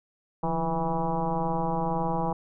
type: tone with frequency modulation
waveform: sine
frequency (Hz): 493.9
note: B4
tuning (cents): 0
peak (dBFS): -24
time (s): 0.43-2.33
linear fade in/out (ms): 5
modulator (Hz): 161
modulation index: 3.2
effects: none